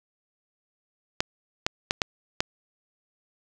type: clicks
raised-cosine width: 0.2 ms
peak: -5 dBFS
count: 5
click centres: 1.205 / 1.665 / 1.909 / 2.018 / 2.405 s
effects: none